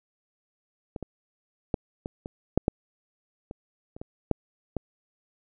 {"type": "clicks", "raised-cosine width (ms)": 2, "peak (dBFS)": [-21, -21, -11, -19, -22, -6, -8, -24, -28, -23, -9, -15], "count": 12, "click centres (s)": [0.962, 1.027, 1.742, 2.059, 2.259, 2.576, 2.681, 3.511, 3.965, 4.015, 4.313, 4.767], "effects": []}